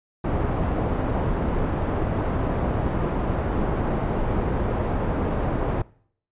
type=low-pass noise; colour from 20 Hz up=pink; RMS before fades=-24 dBFS; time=0.24-5.82 s; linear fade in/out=5 ms; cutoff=900 Hz; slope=12 dB/octave; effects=noise-tail reverb RT60 0.6 s tail -22 dB re dry + resampled to 8000 Hz